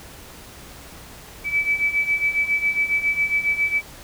sine beating tone pair, 2297 / 2304.3 Hz, D7 / D7, -39 / -33 cents, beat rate 7.3 Hz, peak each -24 / -20 dBFS, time 1.44-3.82 s, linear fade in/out 50 ms, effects added 60 Hz sine -51 dBFS peak until 4.03 s + pink hiss -42 dBFS RMS until 4.03 s

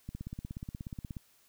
click train, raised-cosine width 5 ms, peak -27 dBFS, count 19, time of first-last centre 0.09-1.168 s, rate 16.7 Hz, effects white hiss -66 dBFS RMS until 1.48 s

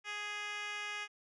10% pulse tone with band-pass filter, 415.3 Hz, G#4, in tune, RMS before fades -41 dBFS, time 0.04-1.08 s, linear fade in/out 50 ms, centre 2700 Hz, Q 1.2, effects resampled to 24000 Hz

